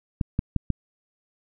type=clicks; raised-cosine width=5 ms; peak=-10 dBFS; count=4; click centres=0.212 / 0.391 / 0.563 / 0.703 s; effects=none